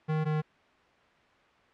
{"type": "tone pair in turn", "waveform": "square", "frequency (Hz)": [155.56, 153.95], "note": ["D#3", "D#3"], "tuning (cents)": [0, -18], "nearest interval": "unison", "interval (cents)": 18, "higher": "first", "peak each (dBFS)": -27, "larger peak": "neither", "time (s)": [[0.08, 0.25], [0.25, 0.42]], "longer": "neither", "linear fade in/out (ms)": 20, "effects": ["white hiss -61 dBFS RMS until 1.73 s", "low-pass 2000 Hz 12 dB/octave"]}